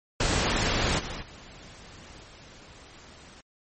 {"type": "noise with level steps", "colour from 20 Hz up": "pink", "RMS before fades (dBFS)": [-25, -36, -47, -49], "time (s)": [0.2, 3.41], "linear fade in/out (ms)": 5, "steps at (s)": [0.98, 1.21, 2.22], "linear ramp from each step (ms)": 20, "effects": ["MP3 32 kbps"]}